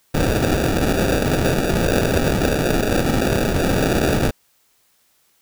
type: noise with sample-and-hold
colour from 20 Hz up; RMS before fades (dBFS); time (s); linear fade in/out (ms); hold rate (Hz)
white; -18; 0.14-4.31; 10; 1050
effects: white hiss -61 dBFS RMS until 5.41 s